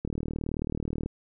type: click train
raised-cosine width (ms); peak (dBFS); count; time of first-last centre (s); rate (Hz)
3; -18; 40; 0.05-1.06; 38.6
effects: none